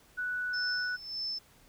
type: tone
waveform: sine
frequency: 1480 Hz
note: F#6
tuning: in tune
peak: -31 dBFS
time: 0.17-0.97 s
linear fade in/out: 20 ms
type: tone with tremolo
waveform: sine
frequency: 5274 Hz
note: E8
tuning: in tune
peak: -32 dBFS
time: 0.53-1.39 s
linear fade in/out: 10 ms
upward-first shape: sine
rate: 1.7 Hz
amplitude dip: 80%
effects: pink hiss -61 dBFS RMS until 1.68 s